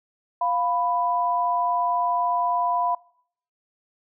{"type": "tone pair together", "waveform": "sine", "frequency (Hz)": [701, 991.4], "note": ["F5", "B5"], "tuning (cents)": [6, 6], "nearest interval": "tritone", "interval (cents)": 600, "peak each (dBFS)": [-24, -22], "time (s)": [0.41, 2.95], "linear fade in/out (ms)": 5, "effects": ["noise-tail reverb RT60 0.6 s tail -23 dB re dry"]}